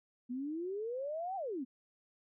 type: exponential two-way sweep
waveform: sine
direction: up then down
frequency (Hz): 239 to 795 to 239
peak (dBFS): -36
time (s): 0.29-1.65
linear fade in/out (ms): 20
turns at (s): 1.36
effects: none